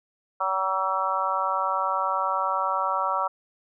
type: harmonic tone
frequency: 190 Hz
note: F#3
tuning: 46 cents sharp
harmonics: 3 / 4 / 5 / 6 / 7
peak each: -32 / -31 / -28 / -28 / -28 dBFS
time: 0.4-3.28 s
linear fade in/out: 10 ms
effects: none